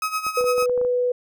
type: tone with tremolo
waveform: 35% pulse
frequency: 1271 Hz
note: D#6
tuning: 36 cents sharp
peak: -19 dBFS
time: 0.02-0.66 s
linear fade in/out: 2 ms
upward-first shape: sine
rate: 8.9 Hz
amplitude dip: 75%
type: clicks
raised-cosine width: 1 ms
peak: -23 dBFS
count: 9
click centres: 0.266 / 0.41 / 0.442 / 0.581 / 0.625 / 0.696 / 0.777 / 0.814 / 0.849 s
type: tone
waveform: sine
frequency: 493.9 Hz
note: B4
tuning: in tune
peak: -18 dBFS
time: 0.37-1.12 s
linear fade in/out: 5 ms
effects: none